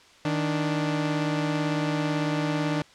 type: tone pair together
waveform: sawtooth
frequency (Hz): 155.85 / 293.7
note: D#3 / D4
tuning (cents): +3 / 0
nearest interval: major seventh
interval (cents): 1097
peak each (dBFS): -23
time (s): 0.25-2.82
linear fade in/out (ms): 2
effects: white hiss -53 dBFS RMS until 2.94 s + low-pass 5000 Hz 12 dB/octave